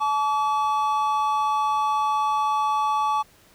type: tone pair together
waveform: triangle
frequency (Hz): 861 / 1145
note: A5 / D6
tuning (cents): -38 / -44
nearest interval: perfect fourth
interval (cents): 494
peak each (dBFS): -21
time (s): 0-3.23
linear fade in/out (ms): 20
effects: pink hiss -55 dBFS RMS until 3.54 s